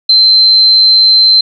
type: tone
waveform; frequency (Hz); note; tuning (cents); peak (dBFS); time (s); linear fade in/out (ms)
sine; 4102; C8; -35; -3; 0.09-1.41; 5
effects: none